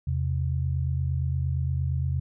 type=tone pair together; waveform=sine; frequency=82.8 / 131.44 Hz; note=E2 / C3; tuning=+8 / +8 cents; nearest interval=minor sixth; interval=800 cents; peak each=-26 / -27 dBFS; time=0.07-2.2 s; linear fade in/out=5 ms; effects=none